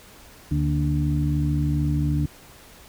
harmonic tone with a mistuned harmonic, 73.42 Hz, D2, in tune, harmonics 1 / 2 / 3 / 4, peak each -25 / -22 / -33 / -27 dBFS, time 0.51-2.26 s, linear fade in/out 5 ms, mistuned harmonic 3, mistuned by +82 cents, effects pink hiss -48 dBFS RMS until 2.88 s

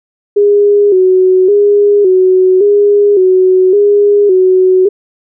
sine tone with vibrato, 390.2 Hz, G4, 8 cents flat, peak -4 dBFS, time 0.36-4.89 s, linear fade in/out 10 ms, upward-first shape square, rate 0.89 Hz, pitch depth 83 cents each way, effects none

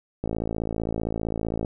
click train, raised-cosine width 2 ms, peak -14 dBFS, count 79, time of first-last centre 0.24-1.648 s, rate 55.4 Hz, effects none

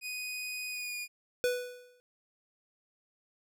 sawtooth tone with pitch glide, 2489 to 2443 Hz, D#7 to D#7, 0 to -32 cents, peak -33 dBFS, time 0.01-1.08 s, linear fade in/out 50 ms, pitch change -32 cents, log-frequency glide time 0.69-0.95 s
square tone with exponential decay, 493.9 Hz, B4, in tune, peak -25 dBFS, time 1.44-2 s, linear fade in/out 0 ms, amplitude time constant 120 ms
effects none

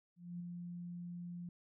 sine tone with ADSR envelope, 174.61 Hz, F3, in tune, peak -40 dBFS, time 0.16-1.49 s, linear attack 240 ms, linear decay 8 ms, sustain -3 dB, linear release 3 ms, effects none

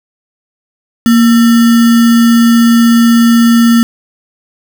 sine tone with sample-and-hold, 233.1 Hz, A#3, in tune, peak -3 dBFS, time 1.06-3.83 s, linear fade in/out 0 ms, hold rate 1575 Hz, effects none

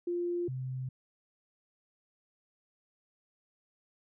sine tone pair in turn, 349.2 / 129.41 Hz, F4 / C3, 0 / -19 cents, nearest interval octave + perfect fourth, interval 1719 cents, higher first, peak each -30 / -34 dBFS, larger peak first, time 0.07-0.48 / 0.48-0.89 s, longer neither, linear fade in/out 5 ms, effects none

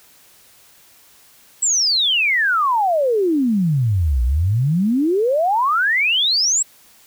sine exponential two-way sweep, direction down then up, 7902 to 58 to 7902 Hz, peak -14 dBFS, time 1.62-6.63 s, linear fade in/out 10 ms, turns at 4.23 s, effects white hiss -50 dBFS RMS until 7.06 s

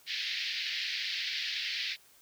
white band-pass noise, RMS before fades -35 dBFS, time 0.06-1.97 s, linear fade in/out 50 ms, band 1800 to 4800 Hz, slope 48 dB/octave, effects white hiss -61 dBFS RMS until 2.21 s

